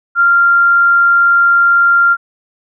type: tone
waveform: sine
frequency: 1389 Hz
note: F6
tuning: 10 cents flat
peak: -6 dBFS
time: 0.15-2.17 s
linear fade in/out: 50 ms
effects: none